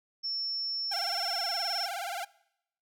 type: tone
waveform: sine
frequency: 5400 Hz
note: E8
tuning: 41 cents sharp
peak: -31 dBFS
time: 0.23-1.87 s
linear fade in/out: 20 ms
type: tone with vibrato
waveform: sawtooth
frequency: 740 Hz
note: F#5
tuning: in tune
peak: -30 dBFS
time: 0.91-2.25 s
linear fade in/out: 10 ms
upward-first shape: sine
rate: 19 Hz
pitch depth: 160 cents each way
effects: noise-tail reverb RT60 0.8 s tail -22 dB re dry